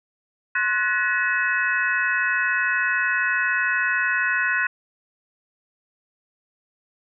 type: tone cluster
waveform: sine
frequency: 1061 / 1481 / 1714 / 1903 / 2565 Hz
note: C6 / F#6 / A6 / A#6 / E7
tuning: +24 / +1 / -46 / +35 / -48 cents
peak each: -30 / -22 / -27 / -26 / -29 dBFS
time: 0.55-4.67 s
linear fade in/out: 5 ms
effects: none